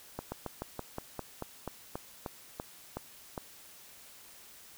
slowing click train, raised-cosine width 1 ms, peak -22 dBFS, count 14, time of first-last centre 0.19-3.378 s, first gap 130 ms, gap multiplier 1.1, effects white hiss -54 dBFS RMS until 4.77 s

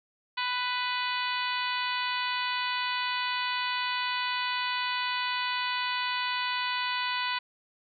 harmonic tone, 496 Hz, B4, 7 cents sharp, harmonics 2 / 3 / 4 / 5 / 6 / 7 / 8 / 9, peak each -32 / -36 / -36 / -36 / -37 / -39 / -39 / -41 dBFS, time 0.37-7.39 s, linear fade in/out 10 ms, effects none

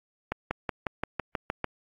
accelerating click train, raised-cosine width 0.5 ms, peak -13 dBFS, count 9, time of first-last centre 0.32-1.643 s, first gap 190 ms, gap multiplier 0.96, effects AAC 64 kbps

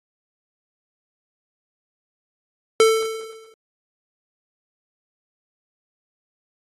square tone with exponential decay, 444.2 Hz, A4, 16 cents sharp, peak -10 dBFS, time 2.8-3.54 s, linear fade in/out 1 ms, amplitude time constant 160 ms, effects AAC 32 kbps

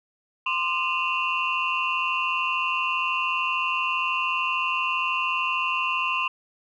sine tone cluster, 1041 / 1201 / 2506 / 2724 / 2897 Hz, C6 / D6 / D#7 / F7 / F#7, -9 / +38 / +12 / -44 / -37 cents, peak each -26 / -33 / -33 / -26 / -34 dBFS, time 0.46-6.28 s, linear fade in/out 5 ms, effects tanh soft clip ceiling -12 dBFS

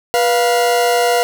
40% pulse tone pair together, 486.3 / 698.5 Hz, B4 / F5, -27 / 0 cents, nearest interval tritone, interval 627 cents, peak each -14 / -14 dBFS, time 0.14-1.23 s, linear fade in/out 0 ms, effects none

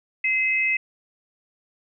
sine tone pair together, 2068 / 2567 Hz, C7 / E7, -21 / -47 cents, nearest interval major third, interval 374 cents, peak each -22 dBFS, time 0.24-0.77 s, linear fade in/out 5 ms, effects none

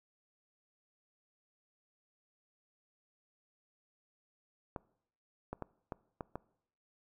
clicks, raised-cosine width 1 ms, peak -25 dBFS, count 6, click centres 4.762 / 5.53 / 5.623 / 5.922 / 6.208 / 6.356 s, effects noise-tail reverb RT60 0.7 s tail -22 dB re dry

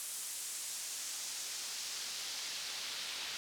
pink noise with band-pass filter sweep, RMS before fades -42 dBFS, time 0-3.37 s, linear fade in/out 0 ms, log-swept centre 9000 to 3800 Hz, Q 1.3, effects none

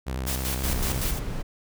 sawtooth tone with vibrato, 64.8 Hz, C2, 16 cents flat, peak -24 dBFS, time 0.06-1 s, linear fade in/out 20 ms, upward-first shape sine, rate 9.6 Hz, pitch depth 67 cents each way
white noise with tremolo, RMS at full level -30 dBFS, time 0.26-1.2 s, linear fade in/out 20 ms, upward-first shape square, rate 5.3 Hz, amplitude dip 55%
brown noise, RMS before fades -29 dBFS, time 0.63-1.43 s, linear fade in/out 20 ms
effects none

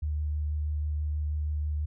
sine tone with vibrato, 75.2 Hz, D2, 42 cents sharp, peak -27 dBFS, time 0.02-1.86 s, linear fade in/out 10 ms, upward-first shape sine, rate 6.2 Hz, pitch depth 12 cents each way, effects none

